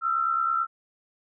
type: tone pair together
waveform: sine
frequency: 1284 / 1353.2 Hz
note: E6 / E6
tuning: -46 / +45 cents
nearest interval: minor second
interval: 91 cents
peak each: -29 / -23 dBFS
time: 0.01-0.67 s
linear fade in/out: 50 ms
effects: none